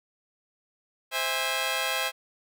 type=chord; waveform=10% pulse; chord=C augmented; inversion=none; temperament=just; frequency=523.3 / 654.1 / 817.6 Hz; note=C5 / E5 / G#5; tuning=0 / -14 / -27 cents; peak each=-23 dBFS; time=1.11-2.12 s; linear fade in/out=50 ms; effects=none